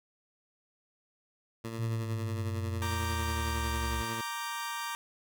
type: tone with tremolo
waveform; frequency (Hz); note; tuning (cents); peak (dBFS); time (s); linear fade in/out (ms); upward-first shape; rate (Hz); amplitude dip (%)
15% pulse; 113.8; A#2; -41; -29; 1.64-4.21; 5; sine; 11; 40
type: exponential sweep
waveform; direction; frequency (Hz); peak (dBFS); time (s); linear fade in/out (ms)
sine; down; 116.54 to 65.41; -32; 1.78-4.03; 20
type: chord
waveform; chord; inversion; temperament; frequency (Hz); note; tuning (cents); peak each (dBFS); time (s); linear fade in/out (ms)
sawtooth; G minor; first; equal; 932.3 / 1174.7 / 1568; Bb5 / D6 / G6; 0 / 0 / 0; -34 / -35 / -38; 2.82-4.95; 0
effects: none